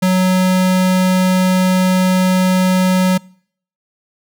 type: tone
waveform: square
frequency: 185 Hz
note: F#3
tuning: in tune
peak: -11 dBFS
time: 0.02-3.18 s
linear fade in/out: 10 ms
effects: noise-tail reverb RT60 0.6 s tail -25 dB re dry